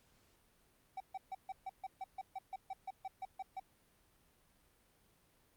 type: tone bursts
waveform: triangle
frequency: 766 Hz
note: G5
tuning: 40 cents flat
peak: -38 dBFS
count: 16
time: 0.97-3.598 s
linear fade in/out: 5 ms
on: 33 ms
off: 140 ms
effects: pink hiss -71 dBFS RMS until 5.56 s + Opus 48 kbps